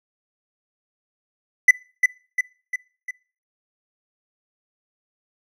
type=tone with echo; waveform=triangle; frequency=2000 Hz; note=B6; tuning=21 cents sharp; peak=-5 dBFS; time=1.68-1.71 s; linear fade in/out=5 ms; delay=350 ms; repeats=4; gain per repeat=-5 dB; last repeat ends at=3.11 s; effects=noise-tail reverb RT60 0.4 s tail -23 dB re dry